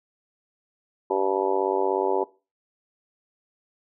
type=harmonic tone; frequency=96.6 Hz; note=G2; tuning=25 cents flat; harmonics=3 / 4 / 5 / 6 / 7 / 8 / 9 / 10; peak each=-34 / -24 / -29 / -30 / -33 / -38 / -28 / -32 dBFS; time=1.1-2.24 s; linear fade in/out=5 ms; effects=noise-tail reverb RT60 0.3 s tail -19 dB re dry